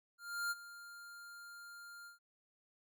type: tone with ADSR envelope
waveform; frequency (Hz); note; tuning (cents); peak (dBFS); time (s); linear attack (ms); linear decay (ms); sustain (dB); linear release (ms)
square; 1400; F6; +4; -35; 0.18-2.19; 330; 31; -16; 130
effects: none